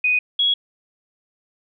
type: tone pair in turn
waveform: sine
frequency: 2489 / 3333 Hz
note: D#7 / G#7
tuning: 0 / +5 cents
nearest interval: perfect fourth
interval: 505 cents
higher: second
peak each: -15 dBFS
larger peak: neither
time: 0.04-0.19 / 0.39-0.54 s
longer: neither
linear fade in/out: 5 ms
effects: none